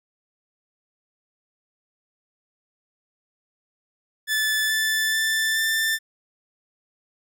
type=tone with pitch steps; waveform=sawtooth; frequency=1743 / 1755.1 / 1767.3 / 1779.6 Hz; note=A6 / A6 / A6 / A6; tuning=-17 / -5 / +7 / +19 cents; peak=-17 dBFS; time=4.27-5.99 s; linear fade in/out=50 ms; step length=430 ms; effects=none